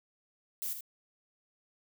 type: noise with echo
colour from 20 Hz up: violet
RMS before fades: -36 dBFS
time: 0.62-0.73 s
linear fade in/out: 0 ms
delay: 77 ms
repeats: 1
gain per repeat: -7 dB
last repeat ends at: 0.807 s
effects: none